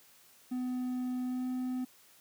triangle tone with pitch glide, 251.4 to 253.7 Hz, B3 to B3, +31 to +47 cents, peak -30 dBFS, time 0.51-1.85 s, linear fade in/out 10 ms, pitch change +16 cents, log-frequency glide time 1.25-1.46 s, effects white hiss -61 dBFS RMS until 2.2 s + high-pass 100 Hz 12 dB/octave

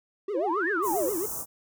triangle tone with vibrato, 370 Hz, F#4, in tune, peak -26 dBFS, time 0.28-1.26 s, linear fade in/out 5 ms, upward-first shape triangle, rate 7.5 Hz, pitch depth 290 cents each way
sine exponential two-way sweep, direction up then down, 467.4 to 1866 to 467.4 Hz, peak -26 dBFS, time 0.34-1.1 s, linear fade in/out 10 ms, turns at 0.68 s
white band-stop noise, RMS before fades -34 dBFS, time 0.82-1.46 s, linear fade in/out 50 ms, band 1300 to 6000 Hz, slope 48 dB/octave
effects none

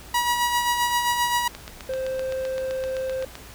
sawtooth tone with tremolo, 964 Hz, B5, 42 cents flat, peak -15 dBFS, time 0.14-1.48 s, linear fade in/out 5 ms, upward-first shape sine, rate 7.6 Hz, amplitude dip 45%
click train, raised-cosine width 0.2 ms, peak -18 dBFS, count 15, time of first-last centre 1.55-3.354 s, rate 7.76 Hz
triangle tone, 523.3 Hz, C5, in tune, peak -23 dBFS, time 1.89-3.25 s, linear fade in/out 5 ms
effects added 60 Hz sine -47 dBFS peak until 3.54 s + pink hiss -44 dBFS RMS until 3.54 s

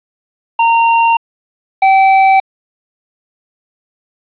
square tone pair in turn, 921 / 771.3 Hz, A#5 / G5, -21 / -28 cents, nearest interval minor third, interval 307 cents, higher first, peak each -8 / -6 dBFS, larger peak second, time 0.59-1.17 / 1.82-2.4 s, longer neither, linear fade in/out 5 ms, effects resampled to 8000 Hz + 7-bit

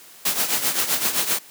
white noise with tremolo, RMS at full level -19 dBFS, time 0.25-1.39 s, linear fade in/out 5 ms, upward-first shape triangle, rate 7.7 Hz, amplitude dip 75%, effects white hiss -46 dBFS RMS until 1.5 s + high-pass 150 Hz 12 dB/octave

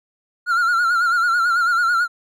triangle tone with vibrato, 1396.9 Hz, F6, in tune, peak -13 dBFS, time 0.46-2.08 s, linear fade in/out 50 ms, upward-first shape sine, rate 9.1 Hz, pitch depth 73 cents each way, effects none

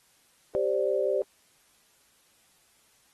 sine chord, G suspended fourth, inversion none, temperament just, 392 / 522.7 / 588 Hz, G4 / C5 / D5, 0 / -2 / +2 cents, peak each -28 dBFS, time 0.55-1.22 s, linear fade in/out 0 ms, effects white hiss -64 dBFS RMS until 3.13 s + AAC 32 kbps

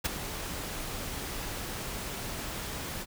pink noise with ADSR envelope, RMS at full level -25 dBFS, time 0.04-3.06 s, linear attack 18 ms, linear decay 14 ms, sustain -12 dB, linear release 46 ms, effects none

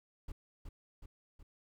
brown noise with echo, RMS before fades -42 dBFS, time 0.28-0.32 s, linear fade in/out 5 ms, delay 370 ms, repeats 3, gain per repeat -4 dB, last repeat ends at 1.43 s, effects none

